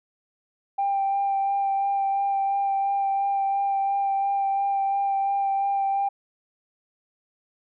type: tone with vibrato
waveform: sine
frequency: 790 Hz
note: G5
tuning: 13 cents sharp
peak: -20 dBFS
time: 0.78-6.09 s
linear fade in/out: 10 ms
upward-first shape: sine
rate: 2.9 Hz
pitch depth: 14 cents each way
effects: tanh soft clip ceiling -17 dBFS